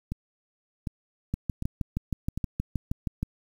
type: two click trains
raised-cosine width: 5 ms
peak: -18 / -15 dBFS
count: 4 / 13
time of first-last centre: 0.12-2.376 / 1.34-3.23 s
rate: 1.33 / 6.35 Hz
effects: 8-bit